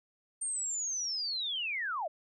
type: linear sweep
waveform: sine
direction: down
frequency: 8830 to 569 Hz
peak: -32 dBFS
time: 0.41-2.08 s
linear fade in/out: 10 ms
effects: none